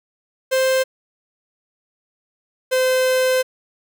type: tone pair in turn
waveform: 45% pulse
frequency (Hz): 523.3 / 514.9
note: C5 / C5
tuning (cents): 0 / -28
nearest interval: unison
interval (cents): 28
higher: first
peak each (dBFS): -15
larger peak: neither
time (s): 0.51-0.84 / 2.71-3.43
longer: second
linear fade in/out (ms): 20
effects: none